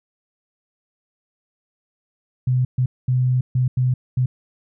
sine tone bursts at uneven times, 126.9 Hz, B2, 47 cents sharp, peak -15 dBFS, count 6, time 2.47-2.65 / 2.78-2.86 / 3.08-3.41 / 3.55-3.68 / 3.77-3.94 / 4.17-4.26 s, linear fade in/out 5 ms, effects none

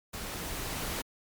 pink noise with level ramp, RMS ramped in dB -39 to -34 dBFS, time 0.13-1.02 s, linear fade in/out 10 ms, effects MP3 96 kbps

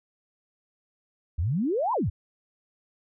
sine exponential two-way sweep, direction up then down, 71.4 to 1046.5 to 71.4 Hz, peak -23 dBFS, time 1.38-2.1 s, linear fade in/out 10 ms, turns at 1.93 s, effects none

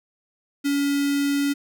square tone with notch filter, 282.9 Hz, C#4, 35 cents sharp, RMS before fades -22 dBFS, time 0.64-1.54 s, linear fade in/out 20 ms, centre 870 Hz, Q 1.5, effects none

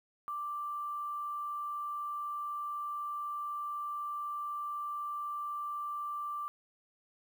sine tone with quantisation, 1176 Hz, D6, 2 cents sharp, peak -35 dBFS, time 0.28-6.48 s, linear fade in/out 0 ms, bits 10, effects none

